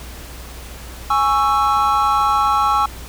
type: chord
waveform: triangle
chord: C# minor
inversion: second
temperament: equal with one note detuned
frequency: 830.6 / 1108.7 / 1325.4 Hz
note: G#5 / C#6 / E6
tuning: 0 / 0 / +9 cents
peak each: -16 dBFS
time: 1.1-2.86 s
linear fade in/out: 5 ms
effects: added 60 Hz sine -34 dBFS peak until 3.08 s + pink hiss -37 dBFS RMS until 3.08 s